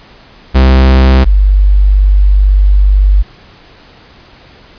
45% pulse / sine tone pair in turn, 65.41 / 49 Hz, C2 / G1, 0 / 0 cents, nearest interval perfect fourth, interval 500 cents, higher first, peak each -3 dBFS, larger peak neither, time 0.54-1.25 / 1.25-3.23 s, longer second, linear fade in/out 20 ms, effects pink hiss -39 dBFS RMS until 4.78 s + resampled to 11025 Hz

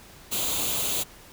white noise with comb filter, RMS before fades -27 dBFS, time 0.31-1.04 s, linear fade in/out 20 ms, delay 0.28 ms, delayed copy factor +0.65, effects pink hiss -49 dBFS RMS until 1.32 s

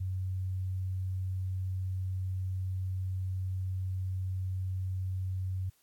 sine tone, 93.5 Hz, F#2, 19 cents sharp, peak -31 dBFS, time 0-5.7 s, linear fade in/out 10 ms, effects white hiss -69 dBFS RMS until 5.82 s + AAC 64 kbps

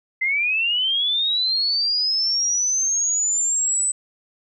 sine linear sweep, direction up, 2040 to 8060 Hz, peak -18 dBFS, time 0.21-3.92 s, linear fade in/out 10 ms, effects none

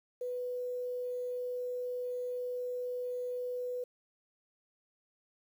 sine tone with quantisation, 495.5 Hz, B4, 6 cents sharp, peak -34 dBFS, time 0.21-3.84 s, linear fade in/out 5 ms, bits 10, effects none

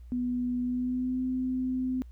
sine tone with pitch glide, 246.9 to 256.2 Hz, B3 to C4, 0 to -36 cents, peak -27 dBFS, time 0.12-2.02 s, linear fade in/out 0 ms, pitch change +64 cents, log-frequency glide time 0.62-1.22 s, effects added 60 Hz sine -44 dBFS peak until 2.11 s + pink hiss -72 dBFS RMS until 2.11 s

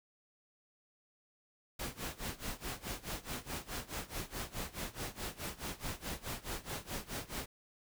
pink noise with tremolo, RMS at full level -39 dBFS, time 1.79-7.46 s, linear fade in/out 5 ms, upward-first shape sine, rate 4.7 Hz, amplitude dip 90%, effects none

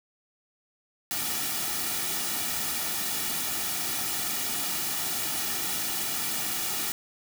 white noise with comb filter, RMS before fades -30 dBFS, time 1.11-6.92 s, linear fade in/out 0 ms, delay 1.9 ms, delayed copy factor -0.6, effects none

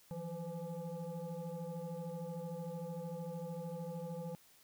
sine tone with frequency modulation, 174.61 Hz, F3, in tune, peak -40 dBFS, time 0.11-4.35 s, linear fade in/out 0 ms, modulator 336 Hz, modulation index 1.4, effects white hiss -65 dBFS RMS until 4.63 s

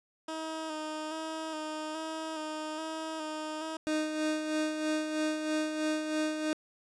15% pulse tone with vibrato, 313.8 Hz, D#4, 15 cents sharp, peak -29 dBFS, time 0.28-3.77 s, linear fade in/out 5 ms, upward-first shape square, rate 1.2 Hz, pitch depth 25 cents each way
30% pulse tone with tremolo, 308.9 Hz, D#4, 12 cents flat, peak -25 dBFS, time 3.87-6.53 s, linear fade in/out 0 ms, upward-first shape sine, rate 3.1 Hz, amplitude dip 50%
effects resampled to 22050 Hz

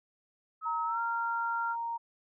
sine tone with pitch glide, 1283 to 1383.1 Hz, E6 to F6, -47 to -17 cents, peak -32 dBFS, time 0.61-1.76 s, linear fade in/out 50 ms, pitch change +130 cents, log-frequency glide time 0.85-1 s
sine tone, 930 Hz, A#5, 4 cents flat, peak -32 dBFS, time 0.65-1.98 s, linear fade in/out 20 ms
effects none

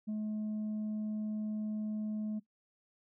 sine tone, 213.7 Hz, G#3, 50 cents sharp, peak -31 dBFS, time 0.07-2.4 s, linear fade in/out 20 ms, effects noise-tail reverb RT60 0.1 s tail -19 dB re dry + tanh soft clip ceiling -33 dBFS

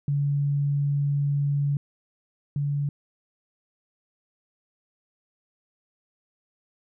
sine tone pair in turn, 142.6 / 143.36 Hz, C#3 / D3, +49 / -41 cents, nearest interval unison, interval 10 cents, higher second, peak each -21 / -23 dBFS, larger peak first, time 0.08-1.77 / 2.56-2.89 s, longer first, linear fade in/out 2 ms, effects none

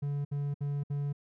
triangle tone bursts, 143.1 Hz, D3, 45 cents flat, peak -28 dBFS, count 4, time 0.02-1.129 s, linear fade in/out 10 ms, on 230 ms, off 63 ms, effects none

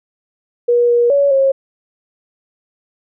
sine tone with pitch steps, 480.2 / 477.2 / 564 / 541 Hz, B4 / A#4 / C#5 / C#5, -49 / +41 / +30 / -42 cents, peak -9 dBFS, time 0.68-1.52 s, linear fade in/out 10 ms, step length 210 ms, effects none

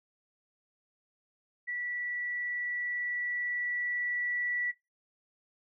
sine tone with level ramp, 1953 Hz, B6, 20 cents flat, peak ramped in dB -33 to -29 dBFS, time 1.67-4.72 s, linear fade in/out 20 ms, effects noise-tail reverb RT60 0.2 s tail -17 dB re dry

